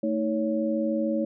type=tone cluster; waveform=sine; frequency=222.9 / 316.3 / 557 Hz; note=A3 / D#4 / C#5; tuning=+23 / +29 / +8 cents; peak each=-27 / -28 / -28 dBFS; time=0.03-1.25 s; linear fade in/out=5 ms; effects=none